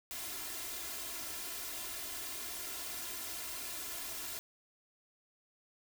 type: noise with comb filter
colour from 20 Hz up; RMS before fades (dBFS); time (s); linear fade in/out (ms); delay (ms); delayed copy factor
white; -42; 0.11-4.39; 0; 2.9; +0.8
effects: none